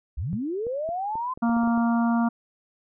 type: linear sweep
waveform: sine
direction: up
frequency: 51.6 to 1046.5 Hz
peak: -26 dBFS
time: 0.17-1.34 s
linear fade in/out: 10 ms
type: tone with exponential decay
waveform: sine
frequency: 120 Hz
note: B2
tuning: 49 cents flat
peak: -23 dBFS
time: 0.33-0.43 s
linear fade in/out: 0 ms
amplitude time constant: 20 ms
type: clicks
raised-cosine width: 2 ms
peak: -27 dBFS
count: 9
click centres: 0.668 / 0.89 / 1.155 / 1.375 / 1.495 / 1.567 / 1.634 / 1.675 / 1.777 s
type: harmonic tone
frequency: 233.1 Hz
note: A#3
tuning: in tune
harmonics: 1 / 3 / 4 / 5 / 6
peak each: -20 / -30 / -32 / -34 / -36 dBFS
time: 1.42-2.29 s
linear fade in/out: 10 ms
effects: none